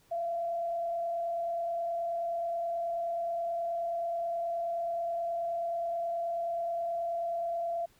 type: tone with frequency modulation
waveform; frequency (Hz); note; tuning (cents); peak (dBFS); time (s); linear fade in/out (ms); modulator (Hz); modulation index
sine; 681; F5; -44; -30; 0.11-7.86; 10; 29.4; 0.36
effects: pink hiss -65 dBFS RMS until 7.99 s